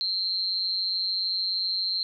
sine tone with amplitude modulation, 4155 Hz, C8, 13 cents flat, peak -21 dBFS, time 0.01-2.03 s, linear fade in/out 0 ms, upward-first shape sine, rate 187 Hz, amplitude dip 85%, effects none

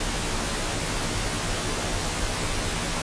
pink noise with comb filter, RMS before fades -27 dBFS, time 0-3.02 s, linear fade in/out 5 ms, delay 15 ms, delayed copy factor -1, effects resampled to 22050 Hz

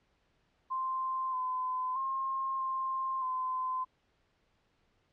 sine tone with pitch steps, 1045 / 1020 / 1067 / 1056 / 1028 Hz, C6 / C6 / C6 / C6 / C6, -2 / -44 / +34 / +16 / -31 cents, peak -31 dBFS, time 0.7-3.85 s, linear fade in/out 20 ms, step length 630 ms, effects pink hiss -73 dBFS RMS until 5.12 s + low-pass 4000 Hz 12 dB/octave

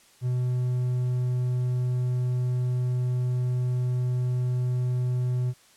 triangle tone, 124.9 Hz, B2, 20 cents sharp, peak -21 dBFS, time 0.21-5.54 s, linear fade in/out 50 ms, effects white hiss -57 dBFS RMS until 5.76 s + low-pass 10000 Hz 12 dB/octave

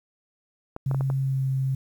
clicks, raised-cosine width 1 ms, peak -19 dBFS, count 5, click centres 0.764 / 0.913 / 0.946 / 1.009 / 1.101 s
sine tone with pitch glide, 134.6 to 133.21 Hz, C3 to C3, +49 to +31 cents, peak -22 dBFS, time 0.86-1.75 s, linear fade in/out 5 ms, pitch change -18 cents, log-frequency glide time 1.22-1.44 s
effects 9-bit

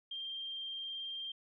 sine tone with vibrato, 3180 Hz, G7, 24 cents sharp, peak -39 dBFS, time 0.11-1.32 s, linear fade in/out 5 ms, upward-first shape square, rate 19 Hz, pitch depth 9 cents each way, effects none

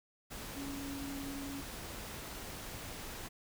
sine tone in noise, 277.9 Hz, C#4, 4 cents sharp, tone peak -41 dBFS, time 0.55-1.62 s, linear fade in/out 20 ms, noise pink, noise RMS -45 dBFS, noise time 0.3-3.29 s, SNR +1 dB, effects none

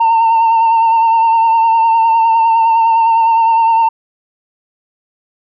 sine tone with vibrato, 908 Hz, A#5, 46 cents flat, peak -5 dBFS, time 0-3.89 s, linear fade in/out 10 ms, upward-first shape sine, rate 9.8 Hz, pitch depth 30 cents each way, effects tanh soft clip ceiling -6 dBFS

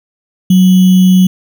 sine tone with sample-and-hold, 185 Hz, F#3, in tune, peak -3 dBFS, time 0.5-1.27 s, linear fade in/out 5 ms, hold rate 3150 Hz, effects none

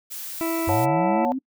blue noise, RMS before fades -34 dBFS, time 0.1-0.86 s, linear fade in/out 20 ms
harmonic tone, 329.6 Hz, E4, in tune, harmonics 1 / 2 / 3 / 4 / 6 / 7 / 8, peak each -24 / -30 / -34 / -36 / -40 / -41 / -42 dBFS, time 0.41-1.25 s, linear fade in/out 0 ms
sine linear sweep, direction up, 85.7 to 270.8 Hz, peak -24 dBFS, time 0.67-1.39 s, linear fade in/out 10 ms
sine chord, F# minor, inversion second, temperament equal with one note detuned, 554.4 / 728.1 / 880 Hz, C#5 / F#5 / A5, 0 / -28 / 0 cents, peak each -25 dBFS, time 0.69-1.32 s, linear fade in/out 0 ms
effects noise-tail reverb RT60 0.1 s tail -24 dB re dry

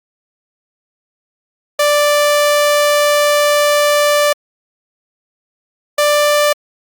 sawtooth tone pair in turn, 587.3 / 589.6 Hz, D5 / D5, 0 / +7 cents, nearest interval unison, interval 7 cents, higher second, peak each -6 dBFS, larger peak neither, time 1.79-4.33 / 5.98-6.53 s, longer first, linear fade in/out 5 ms, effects Opus 48 kbps

